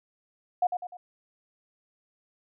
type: tone with echo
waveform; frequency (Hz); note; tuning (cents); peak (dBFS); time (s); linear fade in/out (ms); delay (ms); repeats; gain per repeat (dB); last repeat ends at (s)
sine; 720; F#5; -47; -20; 0.62-0.67; 5; 100; 3; -7; 0.97
effects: none